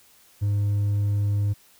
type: tone with hard clipping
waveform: sine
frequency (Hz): 102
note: G#2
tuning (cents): -31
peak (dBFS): -21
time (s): 0.41-1.54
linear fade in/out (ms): 20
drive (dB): 2
effects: white hiss -56 dBFS RMS until 1.79 s